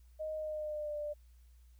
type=tone with pitch glide; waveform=sine; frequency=622.3 to 593.5 Hz; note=D#5 to D5; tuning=0 to +18 cents; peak=-36 dBFS; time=0.19-1.14 s; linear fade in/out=20 ms; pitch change=-82 cents; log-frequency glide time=0.35-0.96 s; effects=added 60 Hz sine -57 dBFS peak until 1.79 s + white hiss -75 dBFS RMS until 1.79 s